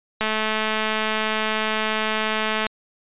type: click train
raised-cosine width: 0.3 ms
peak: -7 dBFS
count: 534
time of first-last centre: 0.21-2.666 s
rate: 217 Hz
effects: resampled to 8000 Hz